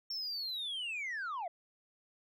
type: linear sweep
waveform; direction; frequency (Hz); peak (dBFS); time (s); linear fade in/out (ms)
sine; down; 5480 to 643; -34; 0.1-1.48; 5
effects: tanh soft clip ceiling -35 dBFS